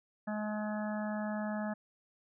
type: harmonic tone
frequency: 211.9 Hz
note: G#3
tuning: 35 cents sharp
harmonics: 1 / 3 / 4 / 5 / 6 / 7 / 8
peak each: -35 / -40 / -44 / -53 / -48 / -52 / -46 dBFS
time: 0.27-1.74 s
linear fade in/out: 10 ms
effects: none